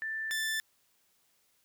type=tone pair in turn; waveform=sine / sawtooth; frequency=1770 / 1763.2 Hz; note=A6 / A6; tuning=+10 / +3 cents; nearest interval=unison; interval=7 cents; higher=first; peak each=-33 / -27 dBFS; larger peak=second; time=0.02-0.31 / 0.31-0.6 s; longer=neither; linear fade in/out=0 ms; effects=white hiss -71 dBFS RMS until 1.64 s